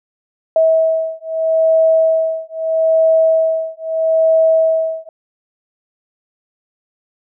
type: beating tone pair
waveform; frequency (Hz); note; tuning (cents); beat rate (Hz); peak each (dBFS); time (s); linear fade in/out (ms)
sine; 645 / 645.78; E5 / E5; -38 / -36; 0.78; -14; 0.56-5.09; 2
effects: none